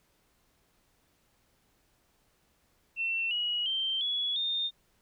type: tone with pitch steps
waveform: sine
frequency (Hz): 2698 / 2908 / 3135 / 3380 / 3643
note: E7 / F#7 / G7 / G#7 / A#7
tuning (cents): +40 / -31 / -1 / +30 / -41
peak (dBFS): -28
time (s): 2.96-4.71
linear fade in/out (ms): 50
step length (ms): 350
effects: pink hiss -70 dBFS RMS until 5.01 s